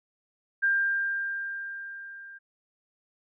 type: tone with level ramp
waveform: sine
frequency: 1594 Hz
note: G6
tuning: 28 cents sharp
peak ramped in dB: -20 to -43 dBFS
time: 0.62-2.39 s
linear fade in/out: 20 ms
effects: none